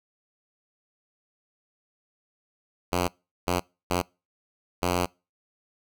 5% pulse tone bursts at uneven times, 89 Hz, F2, 33 cents sharp, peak -12 dBFS, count 4, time 2.92-3.08 / 3.47-3.6 / 3.9-4.02 / 4.82-5.06 s, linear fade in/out 10 ms, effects noise-tail reverb RT60 0.3 s tail -26 dB re dry

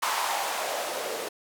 blue noise with band-pass filter sweep, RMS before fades -30 dBFS, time 0.02-1.29 s, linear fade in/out 10 ms, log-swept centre 1000 to 450 Hz, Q 3, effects none

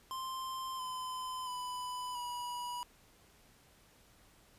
square tone with pitch steps, 1046.5 / 1021.4 / 996.9 / 973 Hz, C6 / C6 / B5 / B5, 0 / -42 / +16 / -26 cents, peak -39 dBFS, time 0.11-2.83 s, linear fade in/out 0 ms, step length 680 ms, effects pink hiss -64 dBFS RMS until 4.58 s + resampled to 32000 Hz

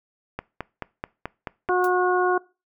click train, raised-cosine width 0.5 ms, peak -14 dBFS, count 7, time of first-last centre 0.39-1.689 s, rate 4.62 Hz
harmonic tone, 363 Hz, F#4, 33 cents flat, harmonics 1 / 2 / 3 / 4, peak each -21 / -24 / -26 / -27 dBFS, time 1.69-2.38 s, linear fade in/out 5 ms
blue noise with exponential decay, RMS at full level -33 dBFS, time 1.84-1.92 s, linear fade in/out 2 ms, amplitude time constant 16 ms
effects noise-tail reverb RT60 0.3 s tail -22 dB re dry

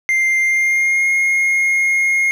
triangle tone with pitch glide, 2097 to 2144 Hz, C7 to C7, +3 to +42 cents, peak -11 dBFS, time 0.09-2.31 s, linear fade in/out 0 ms, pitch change +39 cents, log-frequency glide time 0.43-1.09 s, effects none

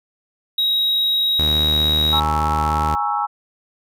triangle tone, 3812 Hz, A#7, 38 cents sharp, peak -14 dBFS, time 0.58-2.2 s, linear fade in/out 5 ms
sawtooth tone with pitch glide, 76.2 to 76.69 Hz, D#2 to D#2, -36 to -24 cents, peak -17 dBFS, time 1.39-2.95 s, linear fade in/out 0 ms, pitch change +12 cents, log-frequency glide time 1.87-2.04 s
sine chord, A# half-diminished seventh, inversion third, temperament equal, 830.6 / 932.3 / 1108.7 / 1318.5 Hz, G#5 / A#5 / C#6 / E6, 0 / 0 / 0 / 0 cents, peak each -21 / -26 / -27 / -23 dBFS, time 2.12-3.27 s, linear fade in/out 20 ms
effects none

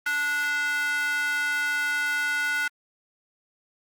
square tone with high-pass filter, 292.6 Hz, D4, 6 cents flat, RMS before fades -26 dBFS, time 0.06-2.68 s, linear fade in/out 5 ms, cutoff 1600 Hz, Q 7.4, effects Opus 24 kbps

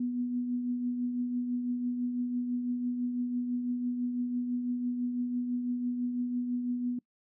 sine tone with tremolo, 245.4 Hz, B3, 11 cents flat, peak -27 dBFS, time 0-6.99 s, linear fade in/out 5 ms, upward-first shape triangle, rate 6 Hz, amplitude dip 45%, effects noise-tail reverb RT60 0.1 s tail -24 dB re dry

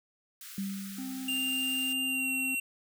white high-pass noise, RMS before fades -46 dBFS, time 0.41-1.93 s, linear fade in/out 2 ms, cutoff 1200 Hz, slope 96 dB/octave
sine tone with exponential decay, 196 Hz, G3, in tune, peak -30 dBFS, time 0.58-1.96 s, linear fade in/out 2 ms, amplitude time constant 300 ms
triangle tone, 261.6 Hz, C4, in tune, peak -34 dBFS, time 0.98-2.55 s, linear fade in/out 5 ms
square tone with pitch glide, 2794 to 2735 Hz, F7 to F7, 0 to -37 cents, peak -30 dBFS, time 1.28-2.6 s, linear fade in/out 5 ms, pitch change -37 cents, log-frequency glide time 2.04-2.3 s
effects none

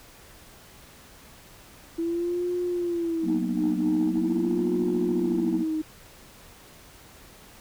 sine tone with vibrato, 330 Hz, E4, 2 cents sharp, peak -24 dBFS, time 1.98-5.82 s, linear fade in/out 10 ms, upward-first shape sine, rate 0.43 Hz, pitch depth 130 cents each way
sine chord, B major seventh, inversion second, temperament equal, 185 / 233.1 / 246.9 / 311.1 Hz, F#3 / A#3 / B3 / D#4, 0 / 0 / 0 / 0 cents, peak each -29 dBFS, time 3.22-5.65 s, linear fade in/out 50 ms
effects tanh soft clip ceiling -16 dBFS + pink hiss -50 dBFS RMS until 7.6 s

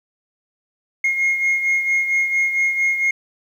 sine beating tone pair, 2146 / 2150.4 Hz, C7 / C7, +43 / +47 cents, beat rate 4.4 Hz, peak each -15 / -22 dBFS, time 1.04-3.11 s, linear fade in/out 5 ms, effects tanh soft clip ceiling -13 dBFS + 8-bit

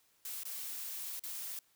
blue noise with dropouts, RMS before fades -42 dBFS, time 0.25-1.59 s, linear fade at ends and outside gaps 2 ms, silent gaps 0.434-0.452 / 1.195-1.236 s, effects white hiss -71 dBFS RMS until 1.75 s

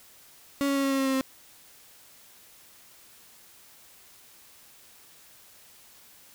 35% pulse tone with pitch steps, 279.9 / 277.6 / 275.4 / 273.2 / 271 / 268.8 / 266.6 / 264.5 Hz, C#4 / C#4 / C#4 / C#4 / C#4 / C4 / C4 / C4, +17 / +3 / -11 / -25 / -39 / +47 / +33 / +19 cents, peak -22 dBFS, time 0.61-1.21 s, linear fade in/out 0 ms, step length 75 ms, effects white hiss -54 dBFS RMS until 6.34 s

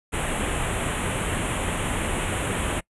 pink band-stop noise, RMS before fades -26 dBFS, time 0.12-2.81 s, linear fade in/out 20 ms, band 3300 to 7600 Hz, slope 48 dB/octave, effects noise-tail reverb RT60 0.1 s tail -24 dB re dry + resampled to 24000 Hz

